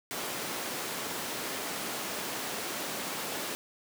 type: high-pass noise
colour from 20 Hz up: pink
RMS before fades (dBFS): -36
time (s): 0.11-3.55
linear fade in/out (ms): 0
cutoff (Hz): 270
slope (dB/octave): 12
effects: none